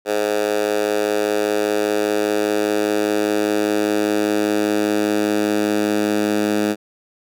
10% pulse tone with high-pass filter sweep, 105 Hz, G#2, 19 cents sharp, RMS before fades -19 dBFS, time 0.05-6.76 s, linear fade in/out 50 ms, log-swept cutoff 460 to 250 Hz, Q 2.1, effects none

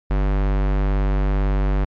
square tone, 49 Hz, G1, in tune, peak -17 dBFS, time 0.1-1.85 s, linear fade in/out 10 ms, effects low-pass 2000 Hz 12 dB/octave + MP3 64 kbps

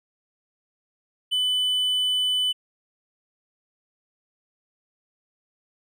triangle tone, 3000 Hz, F#7, 23 cents sharp, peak -19 dBFS, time 1.31-2.53 s, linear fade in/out 20 ms, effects none

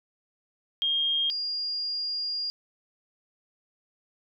sine tone pair in turn, 3227 / 4826 Hz, G7 / D8, +50 / +46 cents, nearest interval perfect fifth, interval 696 cents, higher second, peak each -23 / -28 dBFS, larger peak first, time 0.82-1.3 / 1.3-2.5 s, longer second, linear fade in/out 0 ms, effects none

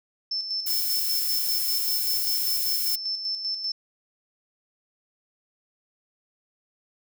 sine tone with tremolo, 5300 Hz, E8, 9 cents sharp, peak -25 dBFS, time 0.31-3.72 s, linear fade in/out 5 ms, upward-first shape square, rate 5.1 Hz, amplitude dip 50%
violet noise, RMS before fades -27 dBFS, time 0.66-2.96 s, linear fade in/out 10 ms
effects none

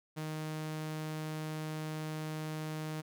sawtooth tone, 155.56 Hz, D#3, in tune, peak -33 dBFS, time 0.16-3.02 s, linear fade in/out 20 ms, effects none

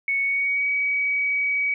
sine tone with pitch glide, 2217 to 2268 Hz, C#7 to C#7, 0 to +39 cents, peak -20 dBFS, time 0.08-1.74 s, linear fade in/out 2 ms, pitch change +39 cents, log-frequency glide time 0.21-0.68 s, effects none

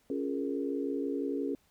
sine chord, Bb minor seventh, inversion first, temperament equal with one note detuned, 278 / 349.2 / 415.3 / 466.2 Hz, Db4 / F4 / Ab4 / Bb4, +5 / 0 / 0 / 0 cents, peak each -33 / -39 / -36 / -39 dBFS, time 0.1-1.55 s, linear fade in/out 2 ms, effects pink hiss -69 dBFS RMS until 1.7 s

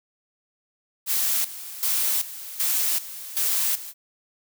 blue noise with tremolo, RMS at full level -23 dBFS, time 1.06-3.94 s, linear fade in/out 50 ms, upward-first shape square, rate 1.3 Hz, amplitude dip 80%, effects none

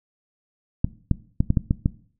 clicks, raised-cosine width 5 ms, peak -6 dBFS, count 7, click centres 0.845 / 1.113 / 1.405 / 1.504 / 1.572 / 1.709 / 1.859 s, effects noise-tail reverb RT60 0.5 s tail -19 dB re dry

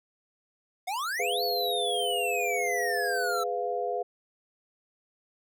square exponential two-way sweep, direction up then down, 698.5 to 4500 to 1306 Hz, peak -30 dBFS, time 0.87-3.44 s, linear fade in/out 10 ms, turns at 1.43 s
sine chord, F diminished, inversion first, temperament equal with one note detuned, 415.3 / 498.8 / 698.5 Hz, Ab4 / Cb5 / F5, 0 / +17 / 0 cents, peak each -33 / -32 / -31 dBFS, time 1.19-4.03 s, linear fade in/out 10 ms
effects none

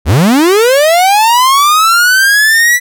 45% pulse linear sweep, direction up, 57 to 1975.5 Hz, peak -5 dBFS, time 0.05-2.8 s, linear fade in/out 50 ms, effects none

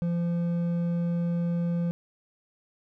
triangle tone with hard clipping, 171.6 Hz, F3, 30 cents flat, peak -26 dBFS, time 0.02-1.91 s, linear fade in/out 0 ms, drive 9 dB, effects none

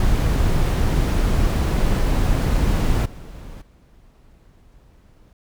brown noise with level steps, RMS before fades -18 / -36 / -50 dBFS, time 0-5.33 s, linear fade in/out 2 ms, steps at 3.05 / 3.61 s, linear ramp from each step 10 ms, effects none

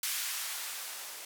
violet noise with band-pass filter sweep, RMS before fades -38 dBFS, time 0.03-1.25 s, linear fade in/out 2 ms, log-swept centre 1800 to 440 Hz, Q 0.76, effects none

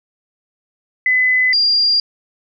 sine tone pair in turn, 2014 / 4790 Hz, B6 / D8, +33 / +33 cents, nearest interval octave + minor third, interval 1500 cents, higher second, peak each -11 dBFS, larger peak neither, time 1.06-1.53 / 1.53-2 s, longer neither, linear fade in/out 2 ms, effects none

